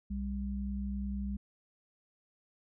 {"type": "tone pair together", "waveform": "sine", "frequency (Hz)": [62.8, 199.8], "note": ["B1", "G3"], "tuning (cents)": [30, 33], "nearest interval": "octave + minor sixth", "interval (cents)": 2003, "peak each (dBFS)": [-36, -36], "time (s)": [0.1, 1.37], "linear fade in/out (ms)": 10, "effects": []}